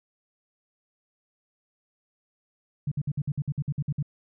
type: tone bursts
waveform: sine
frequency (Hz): 144.2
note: D3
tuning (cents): -31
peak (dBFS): -24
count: 12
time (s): 2.87-4.027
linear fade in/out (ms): 5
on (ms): 46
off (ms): 55
effects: none